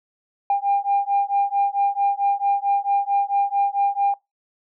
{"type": "beating tone pair", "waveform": "sine", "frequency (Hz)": [799, 803.5], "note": ["G5", "G5"], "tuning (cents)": [33, 43], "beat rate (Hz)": 4.5, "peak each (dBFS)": -20, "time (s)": [0.5, 4.14], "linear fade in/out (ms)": 2, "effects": ["noise-tail reverb RT60 0.2 s tail -23 dB re dry", "tanh soft clip ceiling -12 dBFS"]}